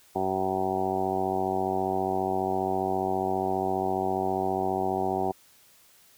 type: harmonic tone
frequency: 94.8 Hz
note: F#2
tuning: 43 cents sharp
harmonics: 1 / 2 / 3 / 4 / 5 / 6 / 7 / 8 / 9 / 10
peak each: -41 / -36 / -36 / -30 / -39 / -40 / -34 / -29 / -37 / -40 dBFS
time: 0.15-5.32 s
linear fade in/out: 10 ms
effects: white hiss -58 dBFS RMS until 6.17 s